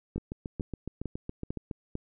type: two click trains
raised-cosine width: 3 ms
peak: -20 / -22 dBFS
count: 5 / 12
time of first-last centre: 0.16-1.954 / 0.18-1.712 s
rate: 2.23 / 7.18 Hz
effects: none